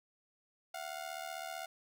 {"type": "ring-modulated tone", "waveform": "sawtooth", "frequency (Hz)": 711, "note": "F5", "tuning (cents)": 31, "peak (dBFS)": -34, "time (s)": [0.74, 1.66], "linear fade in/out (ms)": 5, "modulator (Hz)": 37.8, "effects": ["12-bit"]}